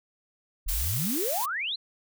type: exponential sweep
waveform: sine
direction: up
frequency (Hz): 32.99 to 4267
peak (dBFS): -28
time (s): 0.66-1.76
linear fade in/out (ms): 10
type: noise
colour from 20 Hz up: blue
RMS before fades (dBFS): -31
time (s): 0.68-1.46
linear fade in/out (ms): 10
effects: none